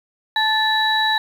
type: tone cluster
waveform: sine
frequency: 872 / 1752 / 3910 Hz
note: A5 / A6 / B7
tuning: -16 / -8 / -18 cents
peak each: -20 dBFS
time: 0.36-1.18 s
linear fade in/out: 2 ms
effects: 7-bit